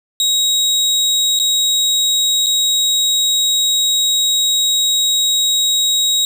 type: tone with dropouts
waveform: 30% pulse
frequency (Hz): 3800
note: A#7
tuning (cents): +33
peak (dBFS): -10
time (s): 0.2-6.25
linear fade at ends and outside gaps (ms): 1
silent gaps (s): 1.39-1.398 / 2.462-2.467
effects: none